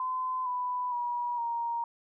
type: tone with pitch steps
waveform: sine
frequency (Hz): 1023 / 993.3 / 964.5 / 936.5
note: C6 / B5 / B5 / A#5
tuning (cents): -39 / +10 / -41 / +8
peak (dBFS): -29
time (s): 0-1.84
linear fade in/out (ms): 2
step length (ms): 460
effects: none